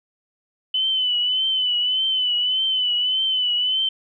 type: tone with vibrato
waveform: sine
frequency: 3016 Hz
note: F#7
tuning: 32 cents sharp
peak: -18 dBFS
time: 0.74-3.89 s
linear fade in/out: 5 ms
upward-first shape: triangle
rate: 1.7 Hz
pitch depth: 63 cents each way
effects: none